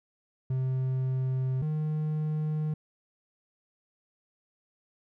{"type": "tone pair in turn", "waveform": "triangle", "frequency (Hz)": [130.3, 153.75], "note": ["C3", "D#3"], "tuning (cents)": [-7, -20], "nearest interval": "minor third", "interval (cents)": 287, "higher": "second", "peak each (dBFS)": [-24, -25], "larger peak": "first", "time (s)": [[0.5, 1.62], [1.62, 2.74]], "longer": "neither", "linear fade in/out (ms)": 5, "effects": []}